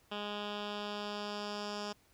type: tone with low-pass filter sweep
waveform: 10% pulse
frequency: 206.8 Hz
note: G#3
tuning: 7 cents flat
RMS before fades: -40 dBFS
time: 0.11-1.93 s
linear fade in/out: 10 ms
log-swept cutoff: 3300 to 5500 Hz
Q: 2.6
effects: pink hiss -68 dBFS RMS until 2.13 s